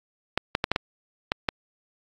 clicks, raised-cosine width 0.3 ms, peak -6 dBFS, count 7, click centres 0.376 / 0.551 / 0.641 / 0.716 / 0.761 / 1.319 / 1.488 s, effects AAC 64 kbps

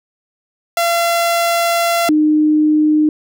sawtooth / sine tone pair in turn, 682 / 305.2 Hz, F5 / D#4, -41 / -33 cents, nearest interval octave + major second, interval 1392 cents, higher first, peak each -9 dBFS, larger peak neither, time 0.77-2.09 / 2.09-3.09 s, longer first, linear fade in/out 2 ms, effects none

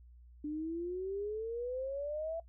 sine exponential sweep, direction up, 293.7 to 670 Hz, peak -35 dBFS, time 0.44-2.4 s, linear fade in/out 5 ms, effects noise-tail reverb RT60 0.1 s tail -21 dB re dry + added 60 Hz sine -54 dBFS peak until 2.48 s

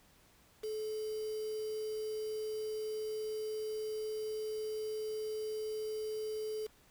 sine tone with quantisation, 431.8 Hz, A4, 33 cents flat, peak -36 dBFS, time 0.63-6.67 s, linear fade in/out 10 ms, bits 8, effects pink hiss -65 dBFS RMS until 6.9 s

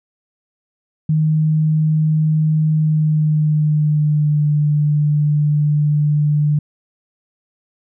sine tone with pitch glide, 155.56 to 148.71 Hz, D#3 to D3, 0 to +22 cents, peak -12 dBFS, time 1.09-6.59 s, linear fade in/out 5 ms, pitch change -78 cents, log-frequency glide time 2.73-4.48 s, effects none

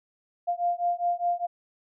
sine beating tone pair, 697 / 701.9 Hz, F5 / F5, -4 / +9 cents, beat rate 4.9 Hz, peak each -27 dBFS, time 0.47-1.47 s, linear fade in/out 20 ms, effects none

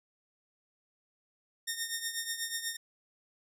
10% pulse tone with tremolo, 1835 Hz, A#6, 28 cents flat, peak -22 dBFS, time 1.67-2.77 s, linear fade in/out 10 ms, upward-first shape triangle, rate 8.2 Hz, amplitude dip 75%, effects none

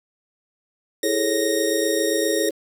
10% pulse tone, 1864.7 Hz, A#6, in tune, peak -16 dBFS, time 1.03-2.49 s, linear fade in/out 2 ms
sine chord, A major seventh, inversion second, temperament just, 330 / 412.5 / 440 / 550 Hz, E4 / G#4 / A4 / C#5, +2 / -12 / 0 / -14 cents, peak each -25 dBFS, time 1.03-2.51 s, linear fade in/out 10 ms
effects 7-bit

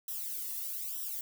violet noise with flanger, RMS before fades -38 dBFS, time 0.08-1.21 s, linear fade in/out 2 ms, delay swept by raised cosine 0.44 to 1.31 ms, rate 1.1 Hz, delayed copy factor -0.9, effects none

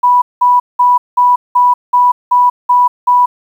sine tone bursts, 984 Hz, B5, 7 cents flat, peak -5 dBFS, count 9, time 0.03-3.26 s, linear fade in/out 10 ms, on 190 ms, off 190 ms, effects 7-bit

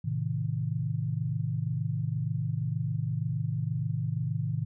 sine chord, A diminished, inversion none, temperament just, 110 / 132 / 158.4 Hz, A2 / C3 / Eb3, 0 / +16 / +31 cents, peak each -32 dBFS, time 0.04-4.65 s, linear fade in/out 10 ms, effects none

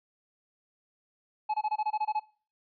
triangle tone bursts, 853 Hz, G#5, 46 cents sharp, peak -24 dBFS, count 10, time 1.49-2.197 s, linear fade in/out 10 ms, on 50 ms, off 23 ms, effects noise-tail reverb RT60 0.4 s tail -21 dB re dry + resampled to 11025 Hz

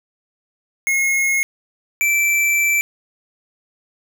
square tone pair in turn, 2163 / 2333 Hz, C#7 / D7, -43 / -12 cents, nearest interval minor second, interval 131 cents, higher second, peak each -16 / -15 dBFS, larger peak second, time 0.87-1.43 / 2.01-2.81 s, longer second, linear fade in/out 0 ms, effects none

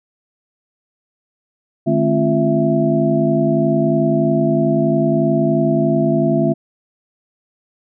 sine tone cluster, 151.2 / 214.3 / 265.2 / 345.9 / 662 Hz, D#3 / A3 / C4 / F4 / E5, -49 / -45 / +23 / -17 / +7 cents, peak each -19 dBFS, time 1.86-6.54 s, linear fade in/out 20 ms, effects none

